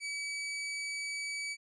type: tone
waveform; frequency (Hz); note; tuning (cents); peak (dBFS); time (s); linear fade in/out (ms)
sawtooth; 2286; D7; -47; -32; 0-1.57; 50
effects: resampled to 22050 Hz